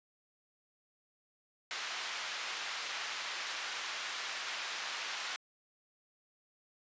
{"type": "band-pass noise", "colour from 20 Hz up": "pink", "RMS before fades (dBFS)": -40, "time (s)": [1.71, 5.36], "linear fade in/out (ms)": 0, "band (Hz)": [1300, 5200], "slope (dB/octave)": 12, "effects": ["resampled to 16000 Hz"]}